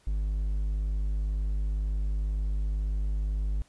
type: tone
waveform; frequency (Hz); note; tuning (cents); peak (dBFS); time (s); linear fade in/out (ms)
triangle; 51; G#1; -31; -24; 0.07-3.62; 0
effects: pink hiss -63 dBFS RMS until 3.68 s + resampled to 24000 Hz